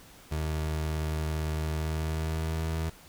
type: tone with pitch glide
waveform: 30% pulse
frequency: 77.78 to 80.71 Hz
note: D#2 to E2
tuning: 0 to -36 cents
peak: -26 dBFS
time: 0.31-2.9 s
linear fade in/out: 10 ms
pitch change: +64 cents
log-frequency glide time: 1.59-2.71 s
effects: pink hiss -53 dBFS RMS until 3.08 s